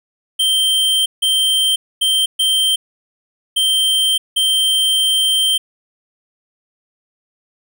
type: tone bursts at uneven times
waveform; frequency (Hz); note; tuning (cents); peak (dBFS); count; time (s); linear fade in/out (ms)
square; 3136; G7; 0; -13; 6; 0.39-1.06 / 1.22-1.76 / 2.01-2.26 / 2.39-2.76 / 3.56-4.18 / 4.36-5.58; 10
effects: none